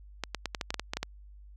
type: clicks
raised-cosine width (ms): 0.2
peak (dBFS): -14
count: 11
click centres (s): 0.237 / 0.347 / 0.457 / 0.548 / 0.612 / 0.705 / 0.743 / 0.796 / 0.935 / 0.97 / 1.03
effects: added 50 Hz sine -48 dBFS peak until 1.56 s